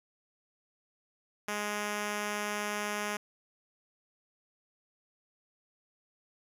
5% pulse tone, 208 Hz, G#3, 3 cents sharp, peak -21 dBFS, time 1.48-3.17 s, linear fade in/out 5 ms, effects resampled to 32000 Hz

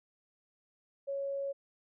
sine tone, 554.4 Hz, C#5, in tune, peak -33 dBFS, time 1.07-1.53 s, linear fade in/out 20 ms, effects none

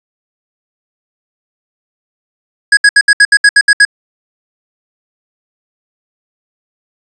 square tone bursts, 1661.2 Hz, G#6, in tune, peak -3 dBFS, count 10, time 2.72-3.851 s, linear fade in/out 5 ms, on 51 ms, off 69 ms, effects resampled to 22050 Hz + 7-bit

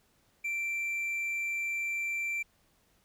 triangle tone, 2349 Hz, D7, in tune, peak -29 dBFS, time 0.44-2.43 s, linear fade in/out 10 ms, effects pink hiss -69 dBFS RMS until 3.04 s

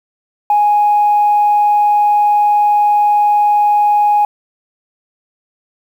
sine tone, 830.6 Hz, G#5, in tune, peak -7 dBFS, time 0.5-4.25 s, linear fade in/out 2 ms, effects tanh soft clip ceiling -4 dBFS + 7-bit

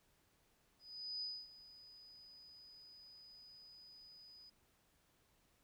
sine tone with ADSR envelope, 4978 Hz, D#8, in tune, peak -40 dBFS, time 0.79-4.5 s, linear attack 430 ms, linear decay 250 ms, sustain -17 dB, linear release 9 ms, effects pink hiss -75 dBFS RMS until 5.63 s

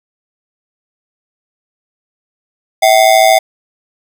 square ring-modulated tone, 707 Hz, F5, 21 cents sharp, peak -3 dBFS, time 2.82-3.39 s, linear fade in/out 10 ms, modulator 56.7 Hz, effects 7-bit

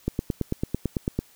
click train, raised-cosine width 3 ms, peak -11 dBFS, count 11, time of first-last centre 0.08-1.19 s, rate 9.01 Hz, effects white hiss -56 dBFS RMS until 1.35 s

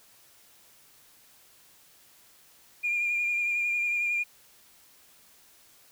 sine tone with vibrato, 2410 Hz, D7, 44 cents sharp, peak -24 dBFS, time 2.83-4.24 s, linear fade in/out 20 ms, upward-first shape triangle, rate 11 Hz, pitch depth 29 cents each way, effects tanh soft clip ceiling -21 dBFS + white hiss -58 dBFS RMS until 5.91 s

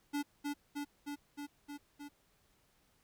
square tone with echo, 288.9 Hz, D4, 28 cents flat, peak -34 dBFS, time 0.13-0.23 s, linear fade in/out 20 ms, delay 310 ms, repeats 6, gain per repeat -2 dB, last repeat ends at 2.09 s, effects pink hiss -72 dBFS RMS until 3.03 s

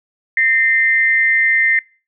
sine tone pair together, 1828 / 2079 Hz, A#6 / C7, -34 / -12 cents, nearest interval major second, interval 222 cents, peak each -14 dBFS, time 0.37-1.79 s, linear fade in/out 2 ms, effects noise-tail reverb RT60 0.4 s tail -25 dB re dry

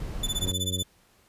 brown noise, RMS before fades -33 dBFS, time 0-0.52 s, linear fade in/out 2 ms
sawtooth tone with tremolo, 3500 Hz, A7, 10 cents flat, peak -22 dBFS, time 0.23-0.84 s, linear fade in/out 5 ms, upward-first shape sine, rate 16 Hz, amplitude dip 100%
harmonic tone, 92.5 Hz, F#2, in tune, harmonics 1 / 2 / 3 / 4 / 5 / 6, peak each -31 / -37 / -41 / -43 / -45 / -47 dBFS, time 0.41-0.83 s, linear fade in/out 5 ms
effects pink hiss -62 dBFS RMS until 1.28 s + resampled to 32000 Hz

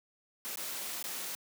white noise with dropouts, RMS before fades -39 dBFS, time 0.45-1.35 s, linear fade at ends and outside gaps 0 ms, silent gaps 0.557-0.572 / 1.026-1.041 s, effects high-pass 200 Hz 12 dB/octave

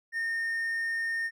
triangle tone with hard clipping, 1829 Hz, A#6, 33 cents flat, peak -29 dBFS, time 0.12-1.31 s, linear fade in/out 50 ms, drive 5 dB, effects none

